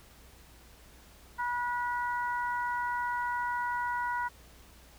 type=harmonic tone; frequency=485.5 Hz; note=B4; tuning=30 cents flat; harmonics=2 / 3 / 4; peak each=-31 / -35 / -42 dBFS; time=1.38-4.29 s; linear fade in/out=20 ms; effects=added 60 Hz sine -57 dBFS peak until 4.98 s + pink hiss -57 dBFS RMS until 4.98 s